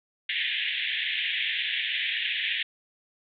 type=band-pass noise; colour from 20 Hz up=white; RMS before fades=-29 dBFS; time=0.29-2.63 s; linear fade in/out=5 ms; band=1700 to 3600 Hz; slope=96 dB/octave; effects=none